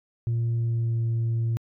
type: tone with pitch glide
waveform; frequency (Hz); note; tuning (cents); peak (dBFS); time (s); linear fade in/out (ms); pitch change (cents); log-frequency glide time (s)
sine; 116.54 to 114.94; A#2 to A#2; 0 to -24; -20; 0.27-1.57; 0; -24; 0.52-1.04
effects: tanh soft clip ceiling -21 dBFS